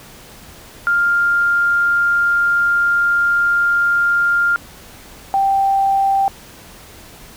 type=tone pair in turn; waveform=sine; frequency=1400 / 783.5 Hz; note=F6 / G5; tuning=+4 / -1 cents; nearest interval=minor seventh; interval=1005 cents; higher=first; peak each=-12 dBFS; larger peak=neither; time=0.87-4.56 / 5.34-6.28 s; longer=first; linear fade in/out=0 ms; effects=pink hiss -40 dBFS RMS until 7.36 s